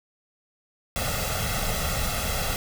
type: noise with comb filter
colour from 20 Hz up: pink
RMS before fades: -27 dBFS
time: 0.96-2.56 s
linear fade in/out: 0 ms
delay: 1.5 ms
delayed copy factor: +0.75
effects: none